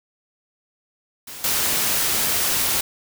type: noise with level steps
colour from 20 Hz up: white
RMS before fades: -36 / -21 dBFS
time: 1.27-2.81 s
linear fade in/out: 5 ms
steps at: 1.44 s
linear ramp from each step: 2 ms
effects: none